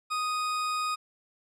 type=tone; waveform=40% pulse; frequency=1244.5 Hz; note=D#6; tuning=in tune; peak=-27 dBFS; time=0.1-0.96 s; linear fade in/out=20 ms; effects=low-pass 10000 Hz 12 dB/octave